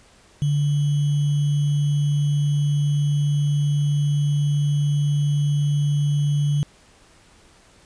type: tone with sample-and-hold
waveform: sine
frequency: 145.4 Hz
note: D3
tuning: 17 cents flat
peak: -17 dBFS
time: 0.42-6.63 s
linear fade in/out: 0 ms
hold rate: 3150 Hz
effects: pink hiss -53 dBFS RMS until 7.85 s + resampled to 22050 Hz